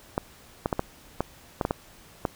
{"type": "clicks", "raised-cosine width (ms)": 1, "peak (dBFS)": -10, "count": 9, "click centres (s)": [0.179, 0.659, 0.728, 0.794, 1.206, 1.612, 1.651, 1.709, 2.252], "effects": ["pink hiss -52 dBFS RMS until 2.35 s"]}